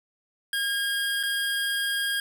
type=tone with dropouts; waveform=25% pulse; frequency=1623 Hz; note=G#6; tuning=40 cents flat; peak=-21 dBFS; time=0.53-2.2 s; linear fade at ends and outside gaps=2 ms; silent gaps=1.23-1.234 s; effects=none